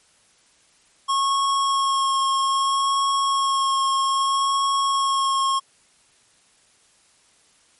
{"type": "tone with vibrato", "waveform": "square", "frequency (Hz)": 1090, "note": "C#6", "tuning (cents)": -29, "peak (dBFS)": -19, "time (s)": [1.08, 5.6], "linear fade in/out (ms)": 20, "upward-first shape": "sine", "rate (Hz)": 0.62, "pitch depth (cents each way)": 13, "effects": ["white hiss -58 dBFS RMS until 7.79 s", "MP3 48 kbps"]}